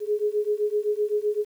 sine beating tone pair, 415.3 / 423.1 Hz, G#4 / G#4, 0 / +32 cents, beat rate 7.8 Hz, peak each -25 dBFS, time 0-1.45 s, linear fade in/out 50 ms, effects 9-bit

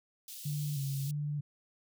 white high-pass noise, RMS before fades -46 dBFS, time 0.28-1.11 s, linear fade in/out 2 ms, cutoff 3100 Hz, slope 24 dB/octave
sine tone with vibrato, 142.7 Hz, D3, 49 cents flat, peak -32 dBFS, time 0.45-1.41 s, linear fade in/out 10 ms, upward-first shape square, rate 1.6 Hz, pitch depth 55 cents each way
effects none

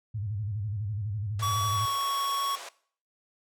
sine tone with vibrato, 103.83 Hz, G#2, in tune, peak -30 dBFS, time 0.14-1.86 s, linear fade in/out 10 ms, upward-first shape square, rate 12 Hz, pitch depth 110 cents each way
pink band-pass noise, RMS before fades -43 dBFS, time 1.39-2.69 s, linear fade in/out 5 ms, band 520 to 9600 Hz, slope 24 dB/octave
square tone with pitch glide, 1135 to 1111 Hz, C#6 to C#6, +41 to +4 cents, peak -27 dBFS, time 1.42-2.56 s, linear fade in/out 10 ms, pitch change -37 cents, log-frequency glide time 1.67-1.9 s
effects noise-tail reverb RT60 0.5 s tail -19 dB re dry

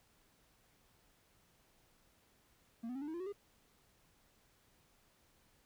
triangle tone with pitch steps, 230 / 249.4 / 270.4 / 293.1 / 317.8 / 344.6 / 373.6 / 405.1 Hz, A#3 / B3 / C#4 / D4 / D#4 / F4 / F#4 / G#4, -23 / +17 / -43 / -3 / +37 / -23 / +17 / -43 cents, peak -38 dBFS, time 2.83-3.326 s, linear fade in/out 10 ms, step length 62 ms, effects pink hiss -71 dBFS RMS until 5.65 s

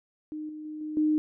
sine tone with level steps, 306.5 Hz, D#4, 26 cents flat, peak -33 / -37 / -35 / -32 / -21 dBFS, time 0.32-1.18 s, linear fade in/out 0 ms, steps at 0.49 / 0.65 / 0.81 / 0.97 s, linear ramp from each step 2 ms, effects none

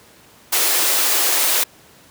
white high-pass noise, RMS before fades -17 dBFS, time 0.52-1.64 s, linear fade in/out 10 ms, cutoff 300 Hz, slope 48 dB/octave, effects pink hiss -48 dBFS RMS until 2.1 s + high-pass 100 Hz 12 dB/octave

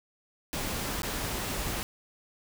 pink noise with dropouts, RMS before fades -33 dBFS, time 0.53-1.83 s, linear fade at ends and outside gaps 0 ms, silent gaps 1.02-1.032 s, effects none

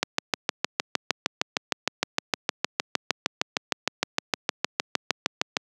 click train, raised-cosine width 0.2 ms, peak -3 dBFS, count 37, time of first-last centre 0.03-5.568 s, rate 6.5 Hz, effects high-pass 200 Hz 12 dB/octave

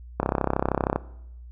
click train, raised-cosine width 1 ms, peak -8 dBFS, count 26, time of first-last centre 0.2-0.96 s, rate 32.9 Hz, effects noise-tail reverb RT60 0.8 s tail -19 dB re dry + added 60 Hz sine -40 dBFS peak until 1.51 s

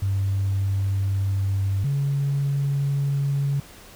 sine tone pair in turn, 97.8 / 140.08 Hz, G2 / C#3, -4 / +18 cents, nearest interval tritone, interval 622 cents, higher second, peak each -19 dBFS, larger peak neither, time 0.02-1.84 / 1.84-3.6 s, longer first, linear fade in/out 5 ms, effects tanh soft clip ceiling -16 dBFS + pink hiss -46 dBFS RMS until 3.95 s

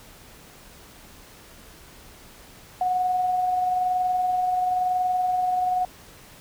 sine tone with amplitude modulation, 732 Hz, F#5, 19 cents flat, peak -19 dBFS, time 2.81-5.85 s, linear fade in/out 2 ms, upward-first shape sine, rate 21 Hz, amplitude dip 30%, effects pink hiss -48 dBFS RMS until 6.4 s

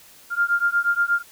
sine beating tone pair, 1396.9 / 1405.3 Hz, F6 / F6, 0 / +10 cents, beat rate 8.4 Hz, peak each -21 dBFS, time 0.3-1.23 s, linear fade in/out 50 ms, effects white hiss -49 dBFS RMS until 1.31 s

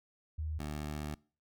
sine / 15% pulse tone pair in turn, 77.78 / 74.89 Hz, D#2 / D2, 0 / +34 cents, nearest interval minor second, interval 66 cents, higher first, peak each -34 / -31 dBFS, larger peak second, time 0.38-0.59 / 0.59-1.15 s, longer second, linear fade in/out 10 ms, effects noise-tail reverb RT60 0.4 s tail -24 dB re dry

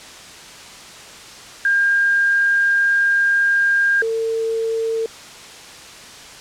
sine tone pair in turn, 1607 / 450.9 Hz, G6 / A4, +43 / +42 cents, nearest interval octave + minor seventh, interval 2201 cents, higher first, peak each -13 / -18 dBFS, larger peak first, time 1.65-4.02 / 4.02-5.06 s, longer first, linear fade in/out 2 ms, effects white hiss -38 dBFS RMS until 6.4 s + low-pass 7000 Hz 12 dB/octave

